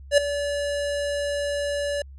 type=tone with ADSR envelope; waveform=square; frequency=575 Hz; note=D5; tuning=37 cents flat; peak=-12 dBFS; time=0.11-2.02 s; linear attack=67 ms; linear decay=6 ms; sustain=-13 dB; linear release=3 ms; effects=added 68 Hz sine -40 dBFS peak until 2.18 s + resampled to 24000 Hz